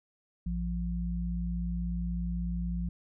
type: tone pair together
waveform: sine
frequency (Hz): 58.22 / 174.61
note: A#1 / F3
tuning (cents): -2 / 0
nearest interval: octave + perfect fifth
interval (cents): 1902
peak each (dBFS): -32 / -33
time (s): 0.46-2.89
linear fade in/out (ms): 5
effects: none